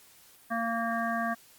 harmonic tone, 230 Hz, A#3, 23 cents flat, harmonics 1 / 3 / 5 / 7 / 8, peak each -33 / -32 / -34 / -35 / -40 dBFS, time 0.5-1.35 s, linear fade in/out 20 ms, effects white hiss -57 dBFS RMS until 1.58 s + Opus 48 kbps

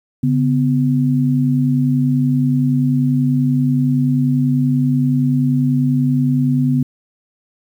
sine tone pair together, 141.21 / 251.6 Hz, C#3 / B3, +32 / +32 cents, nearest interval minor seventh, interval 1000 cents, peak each -15 dBFS, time 0.23-6.83 s, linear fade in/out 5 ms, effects 8-bit

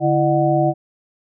sine tone cluster, 145.7 / 333.5 / 607 / 740 Hz, D3 / E4 / D#5 / F#5, -13 / +20 / -43 / 0 cents, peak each -19 dBFS, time 0-0.74 s, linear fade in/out 50 ms, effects none

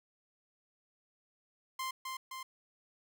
sawtooth tone with echo, 1046.5 Hz, C6, in tune, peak -32 dBFS, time 1.79-1.91 s, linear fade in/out 5 ms, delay 260 ms, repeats 2, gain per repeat -3 dB, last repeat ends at 2.43 s, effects none

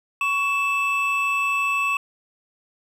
triangle tone pair together, 1117 / 2635 Hz, C#6 / E7, +13 / -1 cents, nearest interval octave + minor third, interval 1486 cents, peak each -22 / -20 dBFS, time 0.21-1.97 s, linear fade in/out 2 ms, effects none

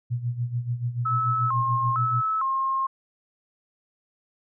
sine tone with tremolo, 120.7 Hz, B2, 39 cents flat, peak -22 dBFS, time 0.1-2.22 s, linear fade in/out 20 ms, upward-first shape sine, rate 6.9 Hz, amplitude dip 75%
sine tone with vibrato, 1179 Hz, D6, 6 cents sharp, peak -22 dBFS, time 1.05-2.87 s, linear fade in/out 10 ms, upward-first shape square, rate 1.1 Hz, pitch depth 170 cents each way
effects none

